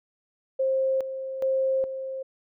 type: tone with tremolo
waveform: sine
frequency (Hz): 530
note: C5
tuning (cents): +22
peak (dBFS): -21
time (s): 0.59-2.23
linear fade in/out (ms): 10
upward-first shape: square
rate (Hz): 1.2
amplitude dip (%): 65
effects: none